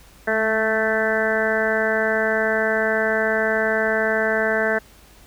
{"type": "harmonic tone with a mistuned harmonic", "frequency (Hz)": 220, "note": "A3", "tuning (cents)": 0, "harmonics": [1, 2, 3, 4, 5, 6, 7, 8, 9], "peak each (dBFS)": [-29, -24, -23, -32, -35, -34, -24, -25, -31], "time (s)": [0.27, 4.79], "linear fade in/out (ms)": 10, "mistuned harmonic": 1, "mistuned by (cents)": -27, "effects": ["added 50 Hz sine -50 dBFS peak until 5.26 s", "pink hiss -50 dBFS RMS until 5.26 s"]}